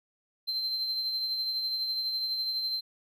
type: tone with tremolo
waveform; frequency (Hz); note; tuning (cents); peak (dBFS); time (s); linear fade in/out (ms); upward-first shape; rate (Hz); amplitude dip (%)
triangle; 4113; C8; -30; -26; 0.47-2.81; 20; triangle; 12; 40
effects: none